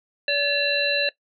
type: harmonic tone with a mistuned harmonic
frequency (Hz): 573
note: D5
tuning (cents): -43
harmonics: 1 / 3 / 5 / 7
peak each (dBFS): -25 / -25 / -25 / -25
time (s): 0.28-1.09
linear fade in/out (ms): 2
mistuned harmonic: 5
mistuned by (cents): -90
effects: noise-tail reverb RT60 0.1 s tail -19 dB re dry